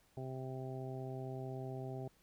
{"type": "harmonic tone", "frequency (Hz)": 130.81, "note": "C3", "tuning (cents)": 0, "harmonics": [1, 2, 3, 4, 5, 6], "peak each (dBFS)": [-43, -50, -47, -56, -50, -53], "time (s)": [0.17, 2.08], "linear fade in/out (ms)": 2, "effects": ["pink hiss -71 dBFS RMS until 2.22 s"]}